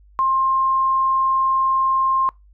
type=tone; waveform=sine; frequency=1060 Hz; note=C6; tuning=22 cents sharp; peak=-15 dBFS; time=0.19-2.29 s; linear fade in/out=0 ms; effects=noise-tail reverb RT60 0.2 s tail -25 dB re dry + added 50 Hz sine -47 dBFS peak until 2.53 s